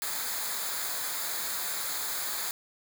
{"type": "noise with comb filter", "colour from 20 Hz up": "white", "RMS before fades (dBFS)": -33, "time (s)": [0.02, 2.51], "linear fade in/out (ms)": 0, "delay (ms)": 0.35, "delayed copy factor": -0.7, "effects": []}